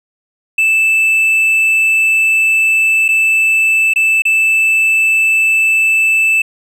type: tone with dropouts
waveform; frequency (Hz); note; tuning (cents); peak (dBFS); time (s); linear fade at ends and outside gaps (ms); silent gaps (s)
triangle; 2637; E7; 0; -7; 0.58-6.42; 5; 3.082-3.087 / 3.937-3.959 / 4.221-4.252
effects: none